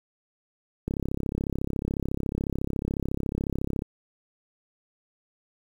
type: click train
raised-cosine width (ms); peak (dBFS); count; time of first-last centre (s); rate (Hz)
3; -15; 101; 0.88-3.821; 34
effects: 8-bit